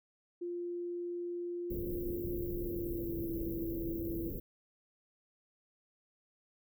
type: tone with pitch glide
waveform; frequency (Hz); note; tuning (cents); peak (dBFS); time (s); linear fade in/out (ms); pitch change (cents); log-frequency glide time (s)
sine; 349.2 to 334; F4 to E4; 0 to +23; -36; 0.41-4.3; 10; -77; 2.64-3.29
type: band-stop noise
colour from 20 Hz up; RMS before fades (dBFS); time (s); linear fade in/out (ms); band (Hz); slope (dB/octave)
pink; -41; 1.7-4.4; 5; 540 to 13000; 96
effects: none